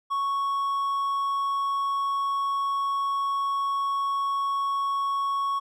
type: tone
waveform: triangle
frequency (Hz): 1108.7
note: C#6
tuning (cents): 0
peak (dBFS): -22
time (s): 0.1-5.6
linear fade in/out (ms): 20
effects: none